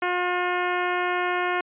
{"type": "tone", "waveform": "10% pulse", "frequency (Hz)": 357.8, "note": "F4", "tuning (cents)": 42, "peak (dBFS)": -14, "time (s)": [0.02, 1.61], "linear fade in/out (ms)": 5, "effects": ["resampled to 8000 Hz"]}